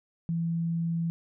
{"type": "tone", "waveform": "sine", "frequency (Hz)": 167, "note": "E3", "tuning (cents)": 23, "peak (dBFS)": -26, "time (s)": [0.29, 1.1], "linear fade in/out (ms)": 0, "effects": []}